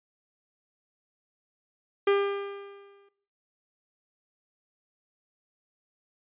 45% pulse tone with exponential decay, 400 Hz, G4, 35 cents sharp, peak -19 dBFS, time 2.07-3.09 s, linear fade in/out 5 ms, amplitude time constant 220 ms, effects noise-tail reverb RT60 0.6 s tail -17 dB re dry + resampled to 8000 Hz

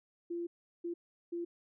sine tone bursts at uneven times, 343.4 Hz, F4, 29 cents flat, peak -35 dBFS, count 3, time 0.3-0.47 / 0.84-0.94 / 1.32-1.45 s, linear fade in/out 10 ms, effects none

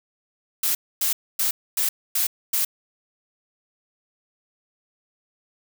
blue noise bursts, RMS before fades -22 dBFS, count 6, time 0.63-2.65 s, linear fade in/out 5 ms, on 120 ms, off 260 ms, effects none

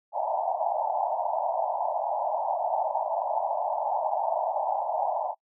pink band-pass noise, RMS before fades -28 dBFS, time 0.12-5.35 s, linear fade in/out 50 ms, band 610 to 930 Hz, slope 96 dB/octave, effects noise-tail reverb RT60 0.1 s tail -25 dB re dry

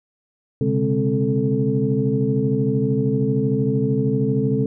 sine tone cluster, 127.9 / 140.9 / 205.9 / 264.7 / 439 Hz, C3 / C#3 / G#3 / C4 / A4, -39 / +29 / -15 / +20 / -4 cents, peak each -23 dBFS, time 0.61-4.66 s, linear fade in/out 2 ms, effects tanh soft clip ceiling -5 dBFS

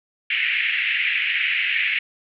pink band-pass noise, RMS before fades -22 dBFS, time 0.3-1.99 s, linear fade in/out 5 ms, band 1900 to 2800 Hz, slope 48 dB/octave, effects none

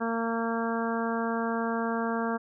harmonic tone, 229.1 Hz, A#3, 30 cents flat, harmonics 1 / 2 / 3 / 4 / 5 / 6 / 7, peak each -30 / -33 / -35 / -36 / -37 / -38 / -38 dBFS, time 0-2.38 s, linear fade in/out 20 ms, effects none

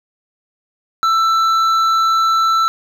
sine tone with hard clipping, 1329 Hz, E6, 14 cents sharp, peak -13 dBFS, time 1.03-2.68 s, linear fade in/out 0 ms, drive 7 dB, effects none

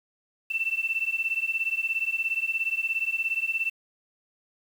sine beating tone pair, 2667 / 2684 Hz, E7 / E7, +20 / +31 cents, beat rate 17 Hz, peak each -28 dBFS, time 0.5-3.7 s, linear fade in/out 10 ms, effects 8-bit

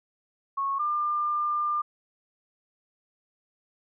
sine tone pair in turn, 1100 / 1198 Hz, C#6 / D6, -14 / +34 cents, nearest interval minor second, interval 148 cents, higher second, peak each -25 / -24 dBFS, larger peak second, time 0.57-0.79 / 0.79-1.82 s, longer second, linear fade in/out 10 ms, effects none

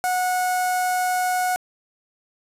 sawtooth tone with notch filter, 732 Hz, F#5, 19 cents flat, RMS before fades -22 dBFS, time 0.04-1.56 s, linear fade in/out 0 ms, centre 3300 Hz, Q 0.71, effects resampled to 32000 Hz + 7-bit

